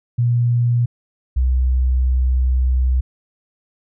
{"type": "tone pair in turn", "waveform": "sine", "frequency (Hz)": [120, 63.57], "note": ["B2", "C2"], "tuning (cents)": [-49, -49], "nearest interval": "major seventh", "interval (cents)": 1100, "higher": "first", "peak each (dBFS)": -13, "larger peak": "neither", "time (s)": [[0.18, 0.86], [1.36, 3.01]], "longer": "second", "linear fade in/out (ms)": 10, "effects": []}